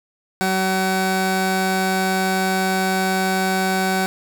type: tone pair together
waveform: 25% pulse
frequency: 189 / 756 Hz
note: F#3 / F#5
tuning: +37 / +37 cents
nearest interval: 2 octaves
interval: 2400 cents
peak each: -17 dBFS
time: 0.41-4.06 s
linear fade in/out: 0 ms
effects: none